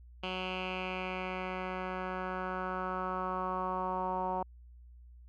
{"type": "tone with low-pass filter sweep", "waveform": "10% pulse", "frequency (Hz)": 185, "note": "F#3", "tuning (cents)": 0, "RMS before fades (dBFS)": -36, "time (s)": [0.23, 4.43], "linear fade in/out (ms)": 5, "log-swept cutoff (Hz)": [3000, 880], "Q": 3.9, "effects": ["added 60 Hz sine -51 dBFS peak until 5.28 s"]}